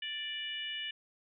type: harmonic tone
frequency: 587.3 Hz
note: D5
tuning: in tune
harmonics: 3 / 4 / 5 / 6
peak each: -43 / -45 / -38 / -48 dBFS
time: 0.02-0.91 s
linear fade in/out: 5 ms
effects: none